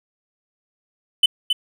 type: tone with echo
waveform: triangle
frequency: 3013 Hz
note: F#7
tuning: 31 cents sharp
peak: -8 dBFS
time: 1.23-1.26 s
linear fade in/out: 5 ms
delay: 270 ms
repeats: 1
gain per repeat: -6 dB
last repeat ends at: 1.53 s
effects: none